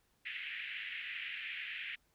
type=band-pass noise; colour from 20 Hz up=pink; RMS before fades=-43 dBFS; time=0.25-1.96 s; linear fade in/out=10 ms; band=1800 to 3000 Hz; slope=48 dB/octave; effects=pink hiss -75 dBFS RMS until 2.14 s